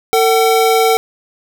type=tone pair together; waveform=square; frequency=450 / 756.8 Hz; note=A4 / F#5; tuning=+39 / +39 cents; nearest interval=major sixth; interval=900 cents; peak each=-12 / -14 dBFS; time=0.13-0.97 s; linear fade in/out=0 ms; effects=none